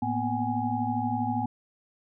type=tone cluster; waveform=sine; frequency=110.4 / 236.6 / 249.1 / 757 / 832 Hz; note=A2 / A#3 / B3 / F#5 / G#5; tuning=+6 / +26 / +15 / +39 / +3 cents; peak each=-33 / -33 / -31 / -35 / -30 dBFS; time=0.02-1.46 s; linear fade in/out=5 ms; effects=none